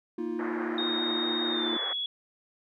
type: chord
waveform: triangle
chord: Bb suspended fourth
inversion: none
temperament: equal with one note detuned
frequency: 233.1 / 316.4 / 349.2 Hz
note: Bb3 / Eb4 / F4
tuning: 0 / +29 / 0 cents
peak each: -34 / -33 / -31 dBFS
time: 0.18-1.77 s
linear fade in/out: 5 ms
type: band-pass noise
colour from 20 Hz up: white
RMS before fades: -38 dBFS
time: 0.39-1.93 s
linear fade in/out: 2 ms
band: 360 to 1900 Hz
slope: 48 dB/octave
type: tone with pitch glide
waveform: sine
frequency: 3714 to 3367 Hz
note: A#7 to G#7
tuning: -7 to +23 cents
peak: -29 dBFS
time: 0.78-2.06 s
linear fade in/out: 2 ms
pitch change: -170 cents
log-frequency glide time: 1.49-1.86 s
effects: none